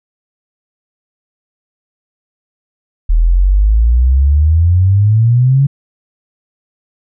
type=exponential sweep; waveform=sine; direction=up; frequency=38.89 to 141.7 Hz; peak=-6 dBFS; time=3.09-5.67 s; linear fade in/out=10 ms; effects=none